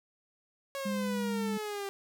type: exponential sweep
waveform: sawtooth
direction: down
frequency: 554.4 to 392.3 Hz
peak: -31 dBFS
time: 0.75-1.89 s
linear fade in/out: 0 ms
type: tone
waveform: sine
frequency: 202.2 Hz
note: G#3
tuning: 46 cents flat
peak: -31 dBFS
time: 0.85-1.58 s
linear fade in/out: 10 ms
effects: none